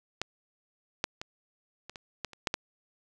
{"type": "clicks", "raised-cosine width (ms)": 0.2, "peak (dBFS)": [-13, -10, -20, -25, -25, -16, -30, -10, -11], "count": 9, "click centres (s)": [0.216, 1.041, 1.215, 1.896, 1.958, 2.247, 2.333, 2.472, 2.541], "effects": []}